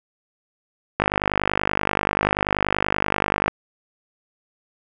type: click train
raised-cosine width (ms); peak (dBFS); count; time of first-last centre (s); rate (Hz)
0.5; -3; 126; 1-3.48; 50.4
effects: none